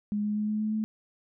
sine tone with pitch steps, 207.7 / 209.5 / 211.3 / 213.2 / 215 / 216.9 Hz, G#3 / G#3 / G#3 / G#3 / A3 / A3, 0 / +15 / +30 / +46 / -40 / -25 cents, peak -26 dBFS, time 0.12-0.84 s, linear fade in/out 0 ms, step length 120 ms, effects none

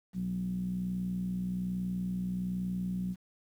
10% pulse tone with low-pass filter, 61.2 Hz, B1, 15 cents flat, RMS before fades -34 dBFS, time 0.13-3.16 s, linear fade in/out 50 ms, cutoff 190 Hz, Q 9.5, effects 10-bit

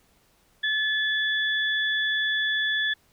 sine tone pair together, 1729 / 3435 Hz, A6 / A7, -31 / -42 cents, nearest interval octave, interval 1189 cents, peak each -24 / -27 dBFS, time 0.63-2.94 s, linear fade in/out 10 ms, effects pink hiss -63 dBFS RMS until 3.12 s

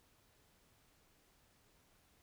silence, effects pink hiss -71 dBFS RMS until 2.22 s

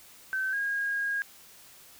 sine tone pair in turn, 1540 / 1631.6 Hz, G6 / G#6, -31 / -31 cents, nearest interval minor second, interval 100 cents, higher second, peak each -27 dBFS, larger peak neither, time 0.33-0.53 / 0.53-1.22 s, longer second, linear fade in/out 0 ms, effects white hiss -53 dBFS RMS until 1.99 s

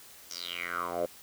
10% pulse tone with band-pass filter sweep, 87.1 Hz, F2, 4 cents flat, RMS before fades -35 dBFS, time 0.3-1.06 s, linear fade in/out 5 ms, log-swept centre 6100 to 530 Hz, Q 6.5, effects white hiss -52 dBFS RMS until 1.22 s

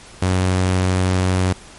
sawtooth tone, 92.5 Hz, F#2, in tune, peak -11 dBFS, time 0.22-1.53 s, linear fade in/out 5 ms, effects pink hiss -41 dBFS RMS until 1.78 s + MP3 48 kbps

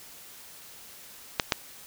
clicks, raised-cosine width 0.2 ms, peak -4 dBFS, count 2, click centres 1.398 / 1.522 s, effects white hiss -48 dBFS RMS until 1.86 s

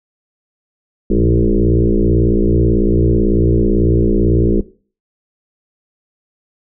sine tone with frequency modulation, 146.4 Hz, D3, 5 cents flat, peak -9 dBFS, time 1.1-4.61 s, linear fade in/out 5 ms, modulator 58.1 Hz, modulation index 4.8, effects noise-tail reverb RT60 0.4 s tail -18 dB re dry

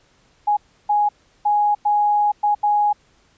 sine tone bursts at uneven times, 830.6 Hz, G#5, in tune, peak -14 dBFS, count 6, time 0.47-0.57 / 0.89-1.09 / 1.45-1.75 / 1.85-2.32 / 2.43-2.55 / 2.63-2.93 s, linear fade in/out 10 ms, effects pink hiss -58 dBFS RMS until 3.37 s + resampled to 16000 Hz

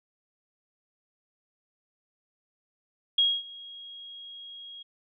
sine tone with ADSR envelope, 3284 Hz, G#7, 20 cents flat, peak -18 dBFS, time 3.18-4.83 s, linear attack 5 ms, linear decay 240 ms, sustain -23 dB, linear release 11 ms, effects none

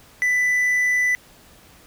triangle tone, 1989 Hz, B6, 12 cents sharp, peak -15 dBFS, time 0.22-1.15 s, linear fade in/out 0 ms, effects pink hiss -50 dBFS RMS until 1.86 s

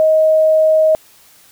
sine tone, 629 Hz, D#5, 19 cents sharp, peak -8 dBFS, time 0-0.95 s, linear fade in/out 0 ms, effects white hiss -47 dBFS RMS until 1.51 s

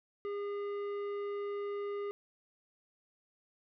triangle tone with tanh clipping, 406.6 Hz, G#4, 37 cents flat, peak -37 dBFS, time 0.25-2.11 s, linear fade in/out 0 ms, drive 15 dB, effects none

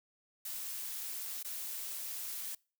blue noise with dropouts, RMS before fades -41 dBFS, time 0.45-2.55 s, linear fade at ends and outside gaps 5 ms, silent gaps 1.429-1.446 s, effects noise-tail reverb RT60 0.4 s tail -26 dB re dry

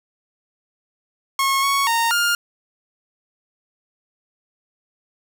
sawtooth tone with pitch steps, 1089 / 1110 / 923 / 1409 Hz, C#6 / C#6 / A#5 / F6, -31 / +2 / -17 / +15 cents, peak -13 dBFS, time 1.39-2.35 s, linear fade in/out 2 ms, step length 240 ms, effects none

